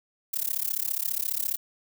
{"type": "noise with amplitude modulation", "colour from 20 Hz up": "violet", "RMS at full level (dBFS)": -25, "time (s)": [0.33, 1.57], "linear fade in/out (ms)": 10, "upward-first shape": "sine", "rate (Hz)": 34.7, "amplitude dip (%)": 100, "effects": []}